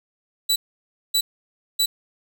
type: tone bursts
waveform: sawtooth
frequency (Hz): 3951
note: B7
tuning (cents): 0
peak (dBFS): -14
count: 3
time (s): 0.49-1.86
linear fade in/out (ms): 10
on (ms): 70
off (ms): 580
effects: none